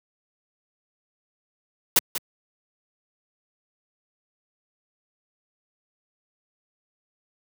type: noise with echo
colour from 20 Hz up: white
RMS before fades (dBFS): -17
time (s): 1.96-1.99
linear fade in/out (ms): 2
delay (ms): 190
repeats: 1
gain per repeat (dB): -11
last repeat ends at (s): 2.18
effects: high-pass 150 Hz 12 dB/octave